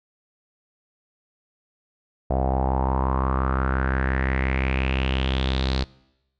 sawtooth tone with low-pass filter sweep, 65.7 Hz, C2, 8 cents sharp, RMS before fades -23 dBFS, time 2.3-5.84 s, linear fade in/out 5 ms, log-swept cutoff 680 to 4300 Hz, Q 5.3, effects noise-tail reverb RT60 0.9 s tail -23 dB re dry

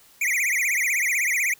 square tone with vibrato, 2168 Hz, C#7, 39 cents flat, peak -21 dBFS, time 0.21-1.54 s, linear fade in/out 5 ms, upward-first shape triangle, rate 16 Hz, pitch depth 250 cents each way, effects white hiss -54 dBFS RMS until 1.59 s

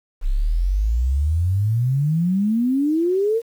sine exponential sweep, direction up, 30.87 to 472.6 Hz, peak -16 dBFS, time 0.21-3.42 s, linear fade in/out 50 ms, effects 8-bit

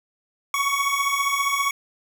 25% pulse beating tone pair, 1110 / 1125 Hz, C#6 / C#6, +2 / +25 cents, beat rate 15 Hz, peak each -20 dBFS, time 0.54-1.71 s, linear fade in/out 2 ms, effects none

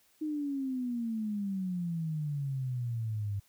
sine exponential sweep, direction down, 312.2 to 98.8 Hz, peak -31 dBFS, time 0.21-3.4 s, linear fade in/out 10 ms, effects white hiss -67 dBFS RMS until 3.48 s

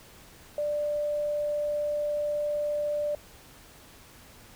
sine tone, 591 Hz, D5, 11 cents sharp, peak -26 dBFS, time 0.58-3.15 s, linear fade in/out 2 ms, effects pink hiss -52 dBFS RMS until 4.55 s

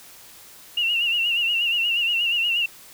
sine tone with vibrato, 2794 Hz, F7, in tune, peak -19 dBFS, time 0.77-2.66 s, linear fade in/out 5 ms, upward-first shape sine, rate 8.4 Hz, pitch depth 70 cents each way, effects white hiss -46 dBFS RMS until 2.93 s

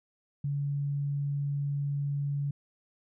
sine tone, 142.3 Hz, C#3, 46 cents sharp, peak -28 dBFS, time 0.44-2.51 s, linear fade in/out 5 ms, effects none

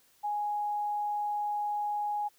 sine tone, 830.6 Hz, G#5, in tune, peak -29 dBFS, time 0.23-2.29 s, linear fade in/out 20 ms, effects white hiss -65 dBFS RMS until 2.38 s

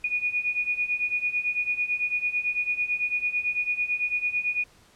sine beating tone pair, 2453 / 2462 Hz, D#7 / D#7, -25 / -19 cents, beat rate 9 Hz, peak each -29 / -26 dBFS, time 0.04-4.64 s, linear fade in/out 5 ms, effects pink hiss -57 dBFS RMS until 4.95 s + low-pass 10000 Hz 12 dB/octave

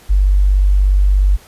sine tone, 48.42 Hz, G1, 21 cents flat, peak -8 dBFS, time 0.09-1.37 s, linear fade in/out 20 ms, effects pink hiss -44 dBFS RMS until 1.47 s + resampled to 32000 Hz

